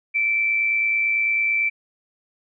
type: tone with amplitude modulation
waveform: sine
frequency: 2331 Hz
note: D7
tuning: 14 cents flat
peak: -16 dBFS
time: 0.14-1.7 s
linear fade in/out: 20 ms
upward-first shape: sine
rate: 109 Hz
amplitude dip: 40%
effects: none